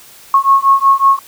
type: beating tone pair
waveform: sine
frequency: 1091 / 1096.4 Hz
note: C#6 / C#6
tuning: -28 / -19 cents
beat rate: 5.4 Hz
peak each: -10 dBFS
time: 0.34-1.19 s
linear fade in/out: 2 ms
effects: white hiss -40 dBFS RMS until 1.27 s